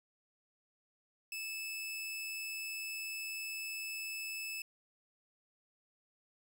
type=tone; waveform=sawtooth; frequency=2617 Hz; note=E7; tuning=13 cents flat; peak=-36 dBFS; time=1.32-4.62 s; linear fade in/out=2 ms; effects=none

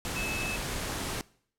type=tone in noise; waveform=sine; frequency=2600 Hz; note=E7; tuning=24 cents flat; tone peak=-33 dBFS; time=0.16-0.56 s; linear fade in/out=0 ms; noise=pink; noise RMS=-34 dBFS; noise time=0.05-1.21 s; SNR=-2 dB; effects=noise-tail reverb RT60 0.6 s tail -22 dB re dry + low-pass 12000 Hz 12 dB/octave

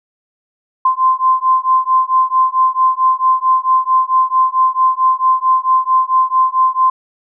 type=beating tone pair; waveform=sine; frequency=1037 / 1041.5 Hz; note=C6 / C6; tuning=-16 / -8 cents; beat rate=4.5 Hz; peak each=-13 dBFS; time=0.85-6.9 s; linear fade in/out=5 ms; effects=none

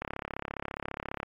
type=click train; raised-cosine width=0.5 ms; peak=-19 dBFS; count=43; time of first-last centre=0.02-1.23 s; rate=34.7 Hz; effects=AAC 32 kbps

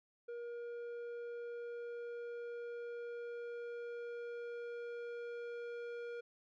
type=tone with low-pass filter sweep; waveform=square; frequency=474.5 Hz; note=A#4; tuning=31 cents sharp; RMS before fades=-45 dBFS; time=0.28-6.21 s; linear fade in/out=10 ms; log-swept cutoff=1100 to 2100 Hz; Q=0.73; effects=none

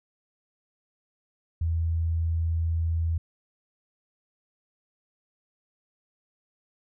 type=tone; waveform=sine; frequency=82.41 Hz; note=E2; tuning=in tune; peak=-23 dBFS; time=1.61-3.18 s; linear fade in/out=5 ms; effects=none

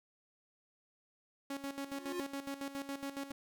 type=tone with tremolo; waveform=sawtooth; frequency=277.2 Hz; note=C#4; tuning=in tune; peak=-34 dBFS; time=1.5-3.32 s; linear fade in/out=5 ms; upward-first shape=square; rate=7.2 Hz; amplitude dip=70%
type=tone with exponential growth; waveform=square; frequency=354.8 Hz; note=F4; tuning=27 cents sharp; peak=-35 dBFS; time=1.83-2.2 s; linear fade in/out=0 ms; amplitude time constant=80 ms
effects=none

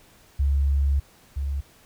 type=tone pair in turn; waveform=sine; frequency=69.7 / 69.7 Hz; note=C#2 / C#2; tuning=+10 / +10 cents; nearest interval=unison; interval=0 cents; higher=neither; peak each=-18 / -24 dBFS; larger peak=first; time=0.39-1 / 1.36-1.61 s; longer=first; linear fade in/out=10 ms; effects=pink hiss -55 dBFS RMS until 1.85 s

